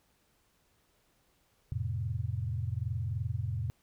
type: chord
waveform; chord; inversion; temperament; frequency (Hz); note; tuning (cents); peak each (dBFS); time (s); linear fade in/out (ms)
sine; F major; none; equal; 87.31 / 110 / 130.81; F2 / A2 / C3; 0 / 0 / 0; -36 / -34 / -37; 1.72-3.7; 0
effects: pink hiss -71 dBFS RMS until 3.82 s